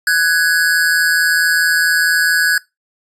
square tone pair together, 1496.7 / 1661.2 Hz, F#6 / G#6, +19 / 0 cents, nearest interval major second, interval 181 cents, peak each -15 / -14 dBFS, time 0.07-2.58 s, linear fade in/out 2 ms, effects noise-tail reverb RT60 0.2 s tail -22 dB re dry + resampled to 32000 Hz

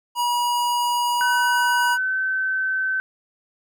square tone, 964 Hz, B5, 42 cents flat, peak -20 dBFS, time 0.15-1.98 s, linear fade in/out 50 ms
sine tone with pitch glide, 1512 to 1534 Hz, F#6 to G6, +37 to -38 cents, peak -20 dBFS, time 1.21-3 s, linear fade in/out 0 ms, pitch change +25 cents, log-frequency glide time 1.91-2.18 s
effects none

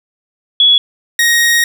sine / sawtooth tone pair in turn, 3376 / 1875.7 Hz, G#7 / A#6, +28 / +10 cents, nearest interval minor seventh, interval 1018 cents, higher first, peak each -5 dBFS, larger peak neither, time 0.6-0.78 / 1.19-1.64 s, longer second, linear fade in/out 2 ms, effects none

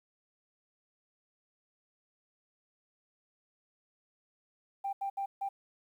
sine tone bursts at uneven times, 789 Hz, G5, 11 cents sharp, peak -31 dBFS, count 4, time 4.84-4.93 / 5.01-5.1 / 5.17-5.26 / 5.41-5.49 s, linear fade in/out 10 ms, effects tanh soft clip ceiling -27 dBFS + 11-bit

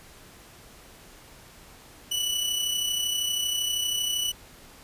sawtooth tone with amplitude modulation, 2960 Hz, F#7, in tune, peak -20 dBFS, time 2.11-4.32 s, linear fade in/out 10 ms, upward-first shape sine, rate 32.7 Hz, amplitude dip 45%, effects pink hiss -50 dBFS RMS until 4.83 s + resampled to 32000 Hz

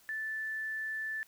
sine tone, 1756 Hz, A6, 4 cents flat, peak -34 dBFS, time 0.09-1.23 s, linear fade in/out 0 ms, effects white hiss -63 dBFS RMS until 1.27 s

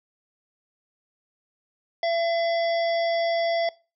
harmonic tone, 674 Hz, E5, 38 cents sharp, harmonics 1 / 3 / 5 / 7 / 8, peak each -22 / -32 / -36 / -39 / -40 dBFS, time 2.03-3.69 s, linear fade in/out 2 ms, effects noise-tail reverb RT60 0.3 s tail -21 dB re dry

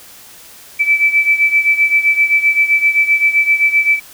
sine beating tone pair, 2312 / 2319.7 Hz, D7 / D7, -28 / -22 cents, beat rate 7.7 Hz, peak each -11 / -15 dBFS, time 0.79-4 s, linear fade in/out 20 ms, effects white hiss -39 dBFS RMS until 4.13 s

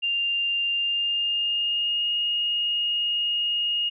sine tone with pitch glide, 2794 to 2858 Hz, F7 to F7, 0 to +39 cents, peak -22 dBFS, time 0.02-3.9 s, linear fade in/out 20 ms, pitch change +39 cents, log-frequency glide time 0.72-2.12 s, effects none

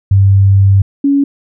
sine tone pair in turn, 98 / 280.3 Hz, G2 / C#4, 0 / +19 cents, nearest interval octave + tritone, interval 1819 cents, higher second, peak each -4 / -7 dBFS, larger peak first, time 0.11-0.82 / 1.04-1.24 s, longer first, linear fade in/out 5 ms, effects none

